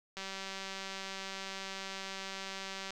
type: click train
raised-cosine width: 0.2 ms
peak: -24 dBFS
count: 529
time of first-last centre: 0.17-2.906 s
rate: 193 Hz
effects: none